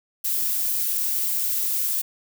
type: noise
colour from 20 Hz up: violet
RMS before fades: -24 dBFS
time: 0.24-2.02 s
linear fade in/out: 10 ms
effects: none